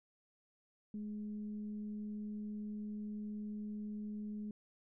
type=tone with frequency modulation; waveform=sine; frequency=210.4 Hz; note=G#3; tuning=23 cents sharp; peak=-40 dBFS; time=0.94-4.51 s; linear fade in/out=2 ms; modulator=206 Hz; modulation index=0.22; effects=none